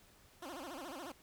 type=tone with vibrato; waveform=15% pulse; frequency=307.7 Hz; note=D#4; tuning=19 cents flat; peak=-38 dBFS; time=0.42-1.12 s; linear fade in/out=5 ms; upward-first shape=sine; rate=14 Hz; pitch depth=290 cents each way; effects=pink hiss -64 dBFS RMS until 1.22 s